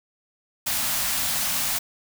white band-stop noise, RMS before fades -25 dBFS, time 0.66-1.79 s, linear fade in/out 10 ms, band 290 to 580 Hz, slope 48 dB/octave, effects none

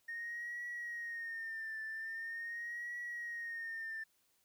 triangle tone with vibrato, 1844 Hz, A#6, 19 cents flat, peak -37 dBFS, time 0.08-4.04 s, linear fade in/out 10 ms, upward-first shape triangle, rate 0.43 Hz, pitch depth 80 cents each way, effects tanh soft clip ceiling -37 dBFS + white hiss -75 dBFS RMS until 4.44 s

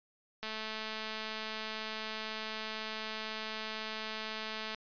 click train, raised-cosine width 0.2 ms, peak -22 dBFS, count 942, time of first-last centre 0.43-4.747 s, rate 218 Hz, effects resampled to 11025 Hz

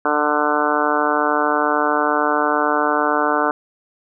harmonic tone, 148.9 Hz, D3, 24 cents sharp, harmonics 2 / 3 / 4 / 5 / 6 / 7 / 8 / 9 / 10, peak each -24 / -24 / -24 / -24 / -24 / -24 / -24 / -24 / -24 dBFS, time 0.05-3.51 s, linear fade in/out 2 ms, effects none

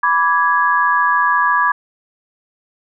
sine chord, G# diminished, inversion first, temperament equal with one note detuned, 987.8 / 1161.8 / 1661.2 Hz, B5 / D6 / G#6, 0 / -19 / 0 cents, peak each -16 dBFS, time 0.03-1.72 s, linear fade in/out 5 ms, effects none

